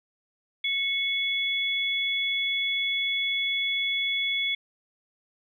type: tone pair together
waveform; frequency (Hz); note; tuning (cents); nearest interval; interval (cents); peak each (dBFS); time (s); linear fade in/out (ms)
sine; 2201 / 3413; C#7 / G#7; -13 / +47; minor sixth; 760; -27; 0.64-4.55; 5
effects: none